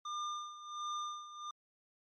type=tone with tremolo; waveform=square; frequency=1203 Hz; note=D6; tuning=41 cents sharp; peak=-37 dBFS; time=0.05-1.51 s; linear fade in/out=5 ms; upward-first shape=sine; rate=1.4 Hz; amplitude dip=75%; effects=MP3 32 kbps